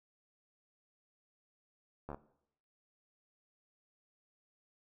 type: slowing click train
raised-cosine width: 1 ms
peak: -29 dBFS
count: 5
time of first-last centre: 2.09-2.145 s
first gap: 13 ms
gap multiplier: 1.04
effects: noise-tail reverb RT60 0.7 s tail -17 dB re dry